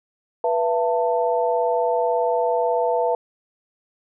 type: tone cluster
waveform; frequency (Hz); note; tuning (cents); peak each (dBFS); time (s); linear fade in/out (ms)
sine; 489.5 / 673 / 891; B4 / E5 / A5; -15 / +36 / +22; -21 / -22 / -24; 0.44-3.15; 2
effects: none